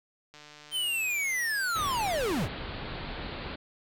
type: click train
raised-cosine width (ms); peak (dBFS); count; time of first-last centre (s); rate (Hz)
0.2; -32; 260; 0.34-2.078; 149
type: linear sweep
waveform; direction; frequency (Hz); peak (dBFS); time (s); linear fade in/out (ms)
square; down; 3136 to 47.56; -28; 0.71-2.49; 50
type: low-pass noise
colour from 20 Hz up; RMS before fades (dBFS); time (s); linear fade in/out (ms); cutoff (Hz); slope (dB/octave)
pink; -38; 1.75-3.56; 10; 4500; 96
effects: none